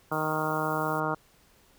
harmonic tone, 155.56 Hz, D#3, in tune, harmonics 1 / 2 / 3 / 4 / 5 / 6 / 7 / 8 / 9, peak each -35 / -35 / -35 / -35 / -35 / -35 / -35 / -35 / -35 dBFS, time 0.11-1.15 s, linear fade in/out 10 ms
violet noise, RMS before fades -46 dBFS, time 0.12-1 s, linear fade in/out 5 ms
effects pink hiss -61 dBFS RMS until 1.78 s

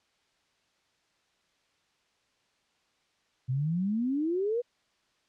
sine exponential sweep, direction up, 123.47 to 497.4 Hz, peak -26 dBFS, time 3.48-4.62 s, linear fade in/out 20 ms, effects white hiss -71 dBFS RMS until 5.28 s + low-pass 5000 Hz 12 dB/octave

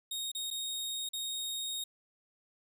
sawtooth tone with dropouts, 3729 Hz, A#7, in tune, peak -32 dBFS, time 0.11-1.84 s, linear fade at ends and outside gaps 5 ms, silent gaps 0.317-0.349 / 0.504-0.51 / 1.09-1.133 s, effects none

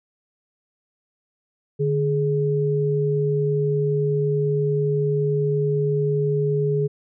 sine tone pair together, 148.07 / 418.8 Hz, D3 / G#4, +15 / +15 cents, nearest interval octave + tritone, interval 1800 cents, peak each -21 / -21 dBFS, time 1.79-6.88 s, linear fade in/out 20 ms, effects none

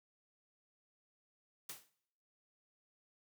white noise with exponential decay, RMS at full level -42 dBFS, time 1.69-1.9 s, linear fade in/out 5 ms, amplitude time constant 45 ms, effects noise-tail reverb RT60 0.7 s tail -20 dB re dry + high-pass 100 Hz 12 dB/octave

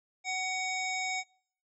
harmonic tone, 748 Hz, F#5, 19 cents sharp, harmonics 1 / 3 / 5 / 7 / 9 / 10, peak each -36 / -33 / -42 / -44 / -42 / -46 dBFS, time 0.24-1.24 s, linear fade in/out 50 ms, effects noise-tail reverb RT60 0.6 s tail -25 dB re dry

